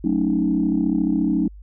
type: chord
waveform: sine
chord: D# half-diminished seventh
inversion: first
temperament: equal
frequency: 185 / 220 / 277.2 / 311.1 Hz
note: F#3 / A3 / C#4 / D#4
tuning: 0 / 0 / 0 / 0 cents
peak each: -23 / -23 / -22 / -21 dBFS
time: 0.04-1.48 s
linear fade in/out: 5 ms
effects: tanh soft clip ceiling -9 dBFS + added 50 Hz sine -38 dBFS peak until 1.62 s